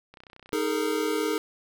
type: click train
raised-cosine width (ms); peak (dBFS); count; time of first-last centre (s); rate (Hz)
0.3; -31; 15; 0.14-0.587; 31.3
type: chord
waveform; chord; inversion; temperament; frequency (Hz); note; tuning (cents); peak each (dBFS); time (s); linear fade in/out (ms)
square; D# suspended fourth; none; equal with one note detuned; 311.1 / 415.3 / 455; D#4 / G#4 / A#4; 0 / 0 / -42; -30; 0.53-1.38; 0
effects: none